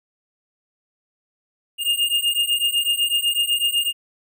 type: beating tone pair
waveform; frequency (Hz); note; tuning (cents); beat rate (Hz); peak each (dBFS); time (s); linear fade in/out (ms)
square; 2825 / 2833; F7 / F7; +19 / +24; 8; -22; 1.78-3.93; 50
effects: none